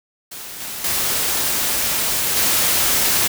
white noise with level steps, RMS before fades -33 / -29 / -20 / -17 dBFS, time 0.31-3.28 s, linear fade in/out 10 ms, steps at 0.6 / 0.84 / 2.36 s, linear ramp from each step 5 ms, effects none

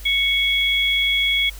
sine tone pair together, 2217 / 3340 Hz, C#7 / G#7, 0 / +9 cents, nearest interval perfect fifth, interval 709 cents, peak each -19 dBFS, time 0.05-1.5 s, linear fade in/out 10 ms, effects added 50 Hz sine -34 dBFS peak until 1.59 s + white hiss -43 dBFS RMS until 1.59 s

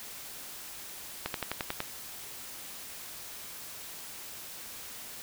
slowing click train, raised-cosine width 0.3 ms, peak -15 dBFS, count 7, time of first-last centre 1.26-1.804 s, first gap 82 ms, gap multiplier 1.04, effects white hiss -44 dBFS RMS until 5.22 s

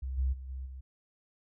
sine tone with level steps, 65.41 Hz, C2, in tune, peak -33 / -26 / -40 / -36 / -41 dBFS, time 0.02-0.81 s, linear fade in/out 10 ms, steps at 0.17 / 0.32 / 0.48 / 0.65 s, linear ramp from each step 20 ms, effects none

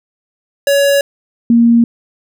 square / sine tone pair in turn, 562 / 233.8 Hz, C#5 / A#3, +24 / +5 cents, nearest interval octave + minor third, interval 1519 cents, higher first, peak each -9 / -5 dBFS, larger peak second, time 0.67-1.01 / 1.5-1.84 s, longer neither, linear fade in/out 2 ms, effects none

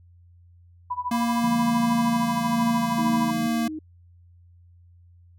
sine tone with tremolo, 987.8 Hz, B5, in tune, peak -23 dBFS, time 0.9-3.31 s, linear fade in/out 10 ms, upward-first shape sine, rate 13 Hz, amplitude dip 90%
square tone with pitch glide, 233.6 to 230.9 Hz, A#3 to A#3, +4 to -16 cents, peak -23 dBFS, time 1.11-3.68 s, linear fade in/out 5 ms, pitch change -20 cents, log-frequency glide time 1.33-2.75 s
sine chord, Bb dominant seventh, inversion first, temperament equal, 146.83 / 174.61 / 207.7 / 233.1 Hz, D3 / F3 / Ab3 / Bb3, 0 / 0 / 0 / 0 cents, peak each -35 / -33 / -35 / -32 dBFS, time 1.41-3.48 s, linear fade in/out 20 ms
sine tone, 311.2 Hz, D#4, in tune, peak -30 dBFS, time 2.98-3.79 s, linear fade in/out 5 ms
effects added 87 Hz sine -50 dBFS peak until 5.38 s

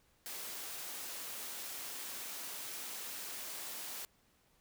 white high-pass noise, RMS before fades -44 dBFS, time 0.26-4.05 s, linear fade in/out 0 ms, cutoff 230 Hz, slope 12 dB/octave, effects pink hiss -71 dBFS RMS until 4.6 s

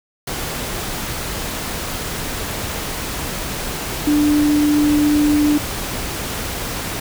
sine tone in noise, 296.3 Hz, D4, 15 cents sharp, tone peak -12 dBFS, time 4.07-5.58 s, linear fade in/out 5 ms, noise pink, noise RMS -25 dBFS, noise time 0.27-7 s, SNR +10 dB, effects none

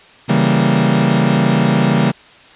40% pulse chord, C# diminished seventh, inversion none, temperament equal, 138.59 / 164.81 / 196 / 233.1 Hz, C#3 / E3 / G3 / Bb3, 0 / 0 / 0 / 0 cents, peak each -16 dBFS, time 0.28-2.12 s, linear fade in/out 20 ms, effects white hiss -43 dBFS RMS until 2.55 s + resampled to 8000 Hz

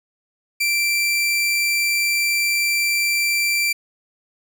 sawtooth tone, 2349 Hz, D7, in tune, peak -14 dBFS, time 0.6-3.73 s, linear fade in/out 10 ms, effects none

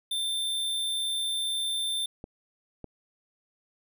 square tone, 3569 Hz, A7, 24 cents sharp, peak -28 dBFS, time 0.11-2.06 s, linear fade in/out 5 ms
clicks, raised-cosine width 2 ms, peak -26 dBFS, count 2, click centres 2.241 / 2.843 s
effects none

